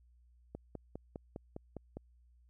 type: click train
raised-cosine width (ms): 2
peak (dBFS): -29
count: 8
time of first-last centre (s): 0.55-1.97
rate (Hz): 4.93
effects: added 60 Hz sine -62 dBFS peak until 2.49 s